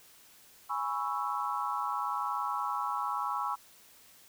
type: chord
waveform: sine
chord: C# minor seventh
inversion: second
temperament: equal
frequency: 830.6 / 987.8 / 1108.7 / 1318.5 Hz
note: G#5 / B5 / C#6 / E6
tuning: 0 / 0 / 0 / 0 cents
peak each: -37 / -36 / -35 / -36 dBFS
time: 0.69-3.56 s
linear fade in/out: 20 ms
effects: white hiss -58 dBFS RMS until 4.28 s